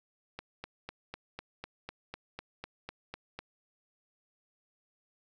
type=click train; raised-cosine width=0.3 ms; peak=-24 dBFS; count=13; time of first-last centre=0.39-3.39 s; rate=4 Hz; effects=none